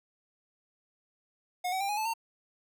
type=tone with pitch steps; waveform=square; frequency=723 / 757.2 / 793 / 830.5 / 869.8 / 910.9 Hz; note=F#5 / F#5 / G5 / G#5 / A5 / A#5; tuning=-40 / +40 / +20 / 0 / -20 / -40 cents; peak=-30 dBFS; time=1.64-2.138 s; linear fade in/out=10 ms; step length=83 ms; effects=none

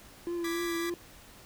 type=tone with vibrato; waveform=triangle; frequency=341.3 Hz; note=F4; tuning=40 cents flat; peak=-29 dBFS; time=0.27-0.94 s; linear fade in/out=0 ms; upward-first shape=triangle; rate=3.5 Hz; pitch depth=34 cents each way
type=chord; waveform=sawtooth; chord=G# diminished; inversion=second; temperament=equal; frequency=1174.7 / 1661.2 / 1975.5 Hz; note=D6 / G#6 / B6; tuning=0 / 0 / 0 cents; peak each=-36 / -38 / -36 dBFS; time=0.44-0.9 s; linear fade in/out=5 ms
effects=pink hiss -53 dBFS RMS until 1.45 s

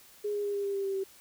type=tone with pitch steps; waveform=sine; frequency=415.3 / 411 / 406.8 / 402.5 / 398.4 / 394.3 / 390.2 / 386.1 Hz; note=G#4 / G#4 / G#4 / G4 / G4 / G4 / G4 / G4; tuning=0 / -18 / -36 / +46 / +28 / +10 / -8 / -26 cents; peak=-29 dBFS; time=0.24-1.04 s; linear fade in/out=10 ms; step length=100 ms; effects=white hiss -56 dBFS RMS until 1.2 s

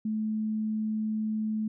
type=tone; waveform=sine; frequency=216.6 Hz; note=A3; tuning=27 cents flat; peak=-27 dBFS; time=0.05-1.68 s; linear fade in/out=5 ms; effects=none

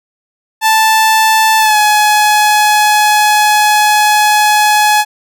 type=tone with pitch glide; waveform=sawtooth; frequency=880 to 844.2 Hz; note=A5 to G#5; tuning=0 to +28 cents; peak=-3 dBFS; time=0.61-5.05 s; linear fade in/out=50 ms; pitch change=-72 cents; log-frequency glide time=1.59-1.77 s; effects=none

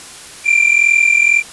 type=tone pair together; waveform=triangle; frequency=2349 / 2391 Hz; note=D7 / D7; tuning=0 / +30 cents; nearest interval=unison; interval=30 cents; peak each=-10 dBFS; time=0.44-1.43 s; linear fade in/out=50 ms; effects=white hiss -34 dBFS RMS until 1.52 s + resampled to 24000 Hz

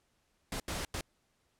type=noise bursts at uneven times; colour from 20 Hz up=pink; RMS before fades=-37 dBFS; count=3; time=0.52-0.6 / 0.68-0.85 / 0.94-1.01 s; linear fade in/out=2 ms; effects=pink hiss -75 dBFS RMS until 1.59 s + low-pass 11000 Hz 12 dB/octave

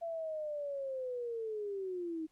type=linear sweep; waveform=sine; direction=down; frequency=678 to 311.1 Hz; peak=-36 dBFS; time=0.01-2.27 s; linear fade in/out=20 ms; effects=pink hiss -75 dBFS RMS until 2.31 s + low-pass 12000 Hz 12 dB/octave

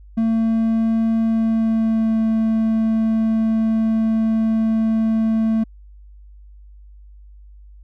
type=tone with pitch glide; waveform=triangle; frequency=225.1 to 222.3 Hz; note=A3 to A3; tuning=+40 to +18 cents; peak=-13 dBFS; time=0.17-5.64 s; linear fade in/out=10 ms; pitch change=-22 cents; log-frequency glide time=1.19-2.2 s; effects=added 50 Hz sine -40 dBFS peak until 7.83 s

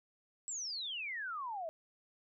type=exponential sweep; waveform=sine; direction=down; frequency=7902 to 622.3 Hz; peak=-38 dBFS; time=0.48-1.69 s; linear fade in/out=0 ms; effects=none

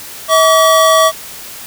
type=tone pair together; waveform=square; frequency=642 / 1144 Hz; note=E5 / D6; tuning=-46 / -46 cents; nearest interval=minor seventh; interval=1000 cents; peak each=-10 dBFS; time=0.28-1.12 s; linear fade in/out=50 ms; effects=white hiss -30 dBFS RMS until 1.66 s

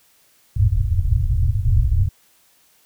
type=low-pass noise; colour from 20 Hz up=white; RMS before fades=-17 dBFS; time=0.56-2.09 s; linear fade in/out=10 ms; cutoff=120 Hz; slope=96 dB/octave; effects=white hiss -57 dBFS RMS until 2.85 s

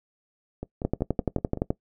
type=two click trains; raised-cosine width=2 ms; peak=-10 / -19 dBFS; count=11 / 6; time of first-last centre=0.85-1.705 / 0.63-1.573 s; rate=11.7 / 5.3 Hz; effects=noise-tail reverb RT60 0.1 s tail -20 dB re dry

